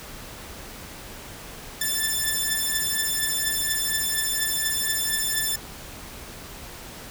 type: beating tone pair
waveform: 5% pulse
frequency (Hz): 1760 / 1764.2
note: A6 / A6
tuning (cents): 0 / +4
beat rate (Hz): 4.2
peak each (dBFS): -15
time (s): 1.81-5.56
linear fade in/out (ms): 5
effects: pink hiss -40 dBFS RMS until 7.1 s